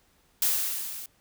blue noise with level ramp, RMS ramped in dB -23 to -40 dBFS, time 0.42-1.06 s, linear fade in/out 2 ms, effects pink hiss -65 dBFS RMS until 1.2 s

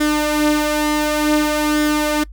sawtooth tone with flanger, 300.8 Hz, D4, 42 cents sharp, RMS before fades -17 dBFS, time 0-2.24 s, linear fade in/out 10 ms, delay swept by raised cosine 0.57 to 5.67 ms, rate 0.55 Hz, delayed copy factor +0.5, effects noise-tail reverb RT60 0.1 s tail -24 dB re dry + added 50 Hz sine -33 dBFS peak until 2.32 s

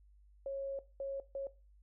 sine tone bursts at uneven times, 548 Hz, C#5, 20 cents flat, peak -36 dBFS, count 3, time 0.46-0.79 / 1-1.2 / 1.35-1.47 s, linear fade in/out 2 ms, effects noise-tail reverb RT60 0.3 s tail -18 dB re dry + added 50 Hz sine -60 dBFS peak until 1.82 s

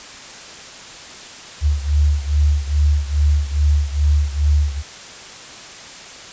sine beating tone pair, 72.8 / 75.2 Hz, D2 / D2, -15 / +42 cents, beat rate 2.4 Hz, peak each -15 / -18 dBFS, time 1.61-4.83 s, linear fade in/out 50 ms, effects white hiss -36 dBFS RMS until 6.32 s + resampled to 16000 Hz

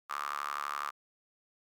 sawtooth tone with high-pass filter, 72 Hz, D2, 34 cents flat, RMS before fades -37 dBFS, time 0.09-0.91 s, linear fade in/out 20 ms, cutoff 1200 Hz, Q 9.2, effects none

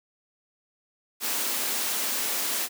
white high-pass noise, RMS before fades -28 dBFS, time 1.2-2.69 s, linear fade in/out 50 ms, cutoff 200 Hz, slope 48 dB/octave, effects none

